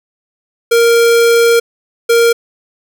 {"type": "tone bursts at uneven times", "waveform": "square", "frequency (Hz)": 466.2, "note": "A#4", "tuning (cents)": 0, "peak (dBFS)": -7, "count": 2, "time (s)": [[0.71, 1.6], [2.09, 2.33]], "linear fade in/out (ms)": 10, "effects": []}